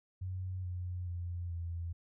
sine tone with pitch steps, 92.6 / 89.96 / 87.4 / 84.91 Hz, F#2 / F#2 / F2 / F2, +2 / -48 / +2 / -48 cents, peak -36 dBFS, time 0.21-1.93 s, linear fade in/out 10 ms, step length 430 ms, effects none

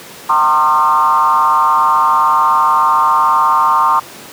sine tone with frequency modulation, 1063 Hz, C6, 27 cents sharp, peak -8 dBFS, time 0.29-4 s, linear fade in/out 10 ms, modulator 147 Hz, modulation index 1.3, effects pink hiss -33 dBFS RMS until 4.32 s + high-pass 200 Hz 12 dB/octave

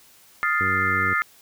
sine chord, F dominant seventh, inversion third, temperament equal, 1244.5 / 1396.9 / 1760 / 2093 Hz, Eb6 / F6 / A6 / C7, 0 / 0 / 0 / 0 cents, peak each -25 dBFS, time 0.43-1.22 s, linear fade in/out 0 ms
harmonic tone, 94.8 Hz, F#2, 43 cents sharp, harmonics 1 / 2 / 3 / 4 / 5, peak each -31 / -34 / -36 / -37 / -38 dBFS, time 0.6-1.14 s, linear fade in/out 10 ms
effects white hiss -53 dBFS RMS until 1.41 s

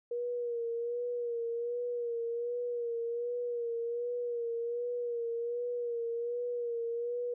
sine tone with vibrato, 475.1 Hz, A#4, 33 cents sharp, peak -32 dBFS, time 0.11-7.34 s, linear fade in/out 5 ms, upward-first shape sine, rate 1.3 Hz, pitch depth 40 cents each way, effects none

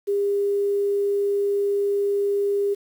sine tone with quantisation, 403.1 Hz, G4, 48 cents sharp, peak -19 dBFS, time 0.07-2.75 s, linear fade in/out 20 ms, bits 8, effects none

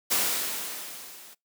white noise with level ramp, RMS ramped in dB -23 to -49 dBFS, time 0.1-1.35 s, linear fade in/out 20 ms, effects noise-tail reverb RT60 0.2 s tail -26 dB re dry + high-pass 200 Hz 12 dB/octave

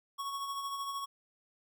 square tone with tremolo, 1108.7 Hz, C#6, in tune, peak -35 dBFS, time 0.18-1.06 s, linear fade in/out 20 ms, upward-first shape sine, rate 13 Hz, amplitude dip 40%, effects none

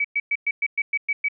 sine tone bursts, 2282 Hz, C#7, 50 cents sharp, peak -19 dBFS, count 9, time 0-1.285 s, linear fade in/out 5 ms, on 45 ms, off 110 ms, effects none

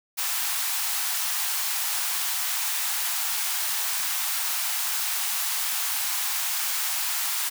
white high-pass noise, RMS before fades -27 dBFS, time 0.17-7.5 s, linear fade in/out 20 ms, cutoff 730 Hz, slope 48 dB/octave, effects none

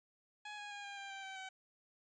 15% pulse tone with pitch steps, 838 / 826.5 / 815.1 / 803.9 / 792.8 / 781.9 / 771.1 / 760.5 Hz, G#5 / G#5 / G#5 / G5 / G5 / G5 / G5 / F#5, +15 / -9 / -33 / +43 / +19 / -5 / -29 / +47 cents, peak -39 dBFS, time 0.45-1.49 s, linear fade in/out 5 ms, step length 130 ms, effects resampled to 16000 Hz

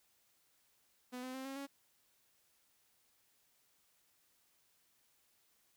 sawtooth tone with pitch steps, 249.9 / 256.6 / 263.5 / 270.6 / 277.9 Hz, B3 / C4 / C4 / C#4 / C#4, +21 / -34 / +12 / -42 / +4 cents, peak -39 dBFS, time 1.12-1.67 s, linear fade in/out 20 ms, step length 110 ms, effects white hiss -74 dBFS RMS until 5.76 s

